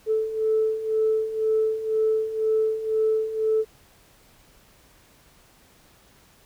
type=beating tone pair; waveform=sine; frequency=436.6 / 438.6 Hz; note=A4 / A4; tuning=-13 / -6 cents; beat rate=2 Hz; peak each=-26 / -21 dBFS; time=0.06-3.65 s; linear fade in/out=50 ms; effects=tanh soft clip ceiling -13 dBFS + pink hiss -56 dBFS RMS until 6.45 s